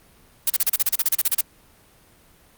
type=noise bursts; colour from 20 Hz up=blue; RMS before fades=-18 dBFS; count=15; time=0.47-1.411 s; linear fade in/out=5 ms; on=31 ms; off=34 ms; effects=pink hiss -54 dBFS RMS until 2.57 s + Opus 32 kbps